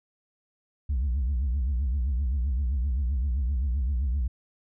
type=tone with vibrato; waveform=sine; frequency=65.41 Hz; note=C2; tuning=in tune; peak=-21 dBFS; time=0.89-4.28 s; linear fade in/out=10 ms; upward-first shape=triangle; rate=7.7 Hz; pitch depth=250 cents each way; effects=tanh soft clip ceiling -22 dBFS